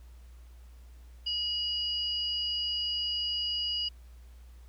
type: tone pair together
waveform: sine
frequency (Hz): 2900 / 4877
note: F#7 / D#8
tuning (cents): -35 / -35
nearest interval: major sixth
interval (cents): 900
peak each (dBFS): -31 / -33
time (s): 1.26-3.89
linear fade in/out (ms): 10
effects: added 60 Hz sine -48 dBFS peak until 4.68 s + pink hiss -65 dBFS RMS until 4.68 s